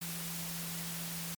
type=tone in noise; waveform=sine; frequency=168.4 Hz; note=E3; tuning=37 cents sharp; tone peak=-42 dBFS; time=0.01-1.35 s; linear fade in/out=10 ms; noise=white; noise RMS=-41 dBFS; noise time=0.01-1.35 s; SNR=-4 dB; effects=MP3 96 kbps